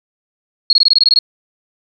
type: tone bursts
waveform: sine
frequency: 4312 Hz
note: C#8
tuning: 49 cents flat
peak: -6 dBFS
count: 10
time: 0.7-1.189 s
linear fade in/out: 2 ms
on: 30 ms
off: 21 ms
effects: none